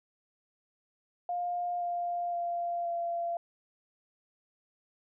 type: tone with pitch steps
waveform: sine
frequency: 706 / 699.1 / 692.3 / 685.5 Hz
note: F5 / F5 / F5 / F5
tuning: +19 / +2 / -15 / -32 cents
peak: -30 dBFS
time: 1.29-3.37 s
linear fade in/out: 2 ms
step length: 520 ms
effects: none